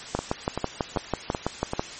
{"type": "two click trains", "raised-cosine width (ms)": 1, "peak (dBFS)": [-9, -12], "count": [11, 5], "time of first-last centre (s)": [[0.15, 1.795], [0.19, 1.734]], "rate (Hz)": [6.08, 2.59], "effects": ["white hiss -39 dBFS RMS until 1.99 s", "MP3 32 kbps"]}